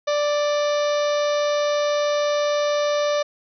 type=harmonic tone with a mistuned harmonic; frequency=587.3 Hz; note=D5; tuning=in tune; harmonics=1 / 2 / 3 / 4 / 5 / 6 / 7 / 8 / 9 / 10; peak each=-19 / -28 / -34 / -36 / -39 / -35 / -39 / -40 / -42 / -39 dBFS; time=0.07-3.23 s; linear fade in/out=10 ms; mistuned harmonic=6; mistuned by=+43 cents; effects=none